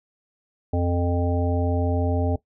harmonic tone, 87.31 Hz, F2, in tune, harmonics 1 / 3 / 5 / 7 / 9, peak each -22 / -27 / -29 / -30 / -32 dBFS, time 0.73-2.36 s, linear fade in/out 5 ms, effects noise-tail reverb RT60 0.1 s tail -17 dB re dry

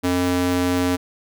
square tone with high-pass filter, 89.6 Hz, F2, 45 cents sharp, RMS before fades -20 dBFS, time 0.03-0.97 s, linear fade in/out 20 ms, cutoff 210 Hz, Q 1.6, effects none

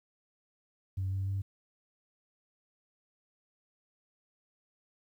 sine tone with pitch steps, 95 / 96.38 / 97.78 Hz, F#2 / G2 / G2, +46 / -29 / -4 cents, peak -29 dBFS, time 0.97-1.42 s, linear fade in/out 10 ms, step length 150 ms, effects tanh soft clip ceiling -27 dBFS + 11-bit

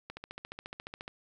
click train, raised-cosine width 0.3 ms, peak -25 dBFS, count 15, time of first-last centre 0.1-1.079 s, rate 14.3 Hz, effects 11-bit

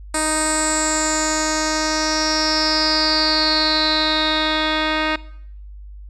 10% pulse tone with low-pass filter sweep, 311.1 Hz, D#4, in tune, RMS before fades -19 dBFS, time 0.14-5.16 s, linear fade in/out 5 ms, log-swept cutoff 8800 to 3100 Hz, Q 9.8, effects noise-tail reverb RT60 0.7 s tail -20 dB re dry + added 50 Hz sine -34 dBFS peak until 6.09 s

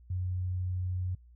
sine tone, 91.3 Hz, F#2, 23 cents flat, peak -30 dBFS, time 0.1-1.15 s, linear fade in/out 5 ms, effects noise-tail reverb RT60 0.1 s tail -24 dB re dry + added 60 Hz sine -53 dBFS peak until 1.35 s

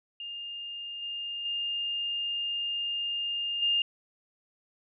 sine tone with level steps, 2816 Hz, F7, 14 cents sharp, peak -36 / -33 / -29 / -23 dBFS, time 0.2-3.82 s, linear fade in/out 2 ms, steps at 1.02 / 1.45 / 3.62 s, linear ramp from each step 5 ms, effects none

